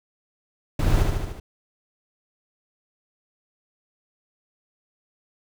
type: noise with echo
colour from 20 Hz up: brown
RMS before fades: -21 dBFS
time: 0.79-1.03 s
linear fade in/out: 5 ms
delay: 74 ms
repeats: 5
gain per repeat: -3 dB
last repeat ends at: 1.4 s
effects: none